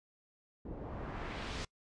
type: noise with low-pass filter sweep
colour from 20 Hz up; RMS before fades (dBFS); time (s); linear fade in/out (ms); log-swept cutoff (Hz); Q
pink; -42; 0.65-1.65; 5; 420 to 6000; 0.97
effects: noise-tail reverb RT60 0.1 s tail -25 dB re dry + resampled to 22050 Hz